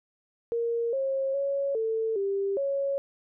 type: tone with pitch steps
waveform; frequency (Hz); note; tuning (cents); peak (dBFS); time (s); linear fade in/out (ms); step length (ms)
sine; 466.5 / 539 / 556 / 445.9 / 394.9 / 554; A#4 / C#5 / C#5 / A4 / G4 / C#5; +1 / -49 / +5 / +23 / +13 / -1; -25; 0.52-2.98; 0; 410
effects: none